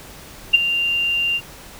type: tone with ADSR envelope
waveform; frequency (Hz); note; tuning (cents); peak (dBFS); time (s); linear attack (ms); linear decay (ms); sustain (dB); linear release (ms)
sine; 2785; F7; -5; -5; 0.53-1.41; 16; 18; -12; 53
effects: pink hiss -40 dBFS RMS until 1.79 s